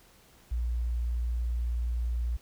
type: tone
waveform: sine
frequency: 59.2 Hz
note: A#1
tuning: 27 cents sharp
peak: -27 dBFS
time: 0.51-2.37 s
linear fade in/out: 10 ms
effects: pink hiss -59 dBFS RMS until 2.41 s